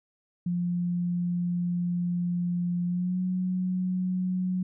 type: tone with pitch glide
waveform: sine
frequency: 175.6 to 183.59 Hz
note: F3 to F#3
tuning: +10 to -13 cents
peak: -25 dBFS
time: 0.46-4.63 s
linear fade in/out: 5 ms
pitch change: +77 cents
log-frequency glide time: 2.86-3.2 s
effects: none